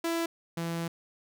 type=tone pair in turn; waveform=sawtooth; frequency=333.5 / 167.47 Hz; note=E4 / E3; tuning=+20 / +28 cents; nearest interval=octave; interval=1192 cents; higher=first; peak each=-24 / -27 dBFS; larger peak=first; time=0.04-0.26 / 0.57-0.88 s; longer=second; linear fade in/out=5 ms; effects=none